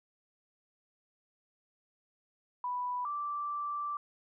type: tone pair in turn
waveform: sine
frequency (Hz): 987.8 / 1170.3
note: B5 / D6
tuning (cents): 0 / -6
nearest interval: minor third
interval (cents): 294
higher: second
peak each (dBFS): -32 / -33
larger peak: first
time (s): 2.64-3.05 / 3.05-3.97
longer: second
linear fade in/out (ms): 2
effects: none